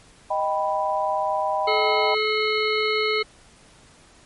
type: chord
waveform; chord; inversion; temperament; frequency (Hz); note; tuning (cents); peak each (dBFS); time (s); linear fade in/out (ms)
sine; Eb augmented; none; equal; 622.3 / 784 / 987.8; Eb5 / G5 / B5; 0 / 0 / 0; -25; 0.3-2.15; 10
type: harmonic tone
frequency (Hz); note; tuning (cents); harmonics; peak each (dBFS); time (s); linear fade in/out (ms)
430.2; A4; -39; 1 / 3 / 5 / 7 / 9 / 10; -23 / -28 / -25 / -32 / -34 / -29; 1.67-3.23; 10
effects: pink hiss -52 dBFS RMS until 4.25 s + MP3 48 kbps